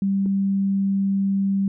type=tone pair in turn; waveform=sine; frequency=196 / 196 Hz; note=G3 / G3; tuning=0 / 0 cents; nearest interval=unison; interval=0 cents; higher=neither; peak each=-18 dBFS; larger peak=neither; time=0.02-0.26 / 0.26-1.68 s; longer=second; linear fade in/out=2 ms; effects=none